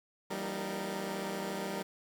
15% pulse tone cluster, 167.4 / 194.5 / 233.6 / 309 / 460.4 Hz, E3 / G3 / A#3 / D#4 / A#4, +27 / -13 / +4 / -12 / -22 cents, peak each -39 / -31 / -39 / -37 / -39 dBFS, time 0.3-1.83 s, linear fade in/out 10 ms, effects 10-bit

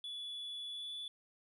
sine tone with pitch glide, 3428 to 3456 Hz, A7 to A7, -46 to -32 cents, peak -39 dBFS, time 0.04-1.08 s, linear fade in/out 2 ms, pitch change +14 cents, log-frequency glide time 0.71-0.91 s, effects tanh soft clip ceiling -40 dBFS

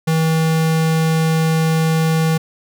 square tone, 160.7 Hz, E3, 44 cents flat, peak -14 dBFS, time 0.07-2.38 s, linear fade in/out 10 ms, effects none

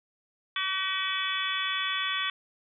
harmonic tone with a mistuned harmonic, 380.5 Hz, F#4, 48 cents sharp, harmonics 3 / 4 / 5 / 6 / 7 / 8 / 9, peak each -34 / -36 / -35 / -37 / -38 / -37 / -32 dBFS, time 0.56-2.3 s, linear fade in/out 2 ms, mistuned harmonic 7, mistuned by -60 cents, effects none

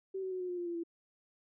sine tone with pitch steps, 383.4 / 376.4 / 369.5 / 362.7 / 356.1 / 349.6 / 343.2 / 336.9 Hz, G4 / F#4 / F#4 / F#4 / F4 / F4 / F4 / E4, -38 / +30 / -2 / -34 / +34 / +2 / -30 / +38 cents, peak -35 dBFS, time 0.14-0.836 s, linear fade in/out 10 ms, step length 87 ms, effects none

